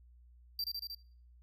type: tone with echo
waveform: square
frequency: 4699 Hz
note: D8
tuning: in tune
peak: -34 dBFS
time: 0.59-0.64 s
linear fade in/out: 2 ms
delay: 77 ms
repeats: 4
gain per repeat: -2 dB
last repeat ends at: 0.948 s
effects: noise-tail reverb RT60 0.5 s tail -21 dB re dry + added 60 Hz sine -57 dBFS peak until 1.42 s